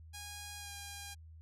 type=tone with pitch glide; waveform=5% pulse; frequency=821 to 808.3 Hz; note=G#5 to G#5; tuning=-20 to -47 cents; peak=-33 dBFS; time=0.13-1.15 s; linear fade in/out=20 ms; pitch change=-27 cents; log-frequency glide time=0.58-0.72 s; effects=added 80 Hz sine -51 dBFS peak until 1.41 s